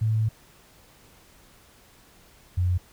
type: tone pair in turn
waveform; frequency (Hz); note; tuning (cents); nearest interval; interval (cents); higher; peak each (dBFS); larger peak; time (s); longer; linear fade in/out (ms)
sine; 110 / 89.68; A2 / F2; 0 / +46; major third; 354; first; -20; neither; 0.01-0.29 / 2.57-2.78; first; 10
effects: pink hiss -55 dBFS RMS until 2.92 s